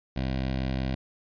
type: tone with notch filter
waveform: 15% pulse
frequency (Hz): 65.41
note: C2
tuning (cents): 0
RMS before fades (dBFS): -29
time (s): 0.16-0.95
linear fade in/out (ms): 5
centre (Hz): 1200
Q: 1.9
effects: resampled to 11025 Hz